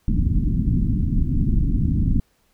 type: low-pass noise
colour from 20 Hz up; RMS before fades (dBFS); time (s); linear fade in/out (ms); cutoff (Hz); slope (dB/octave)
pink; -19; 0.08-2.2; 2; 280; 48
effects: pink hiss -64 dBFS RMS until 2.53 s